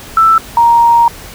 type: tone pair in turn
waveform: sine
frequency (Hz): 1324 / 936.2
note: E6 / A#5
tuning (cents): +7 / +7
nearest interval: tritone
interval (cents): 600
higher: first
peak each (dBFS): -4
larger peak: neither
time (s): 0.17-0.38 / 0.57-1.08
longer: second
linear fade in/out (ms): 2
effects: pink hiss -31 dBFS RMS until 1.34 s